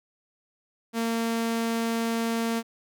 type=tone; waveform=sawtooth; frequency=229 Hz; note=A#3; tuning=31 cents flat; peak=-21 dBFS; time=0.93-2.63 s; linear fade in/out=50 ms; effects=none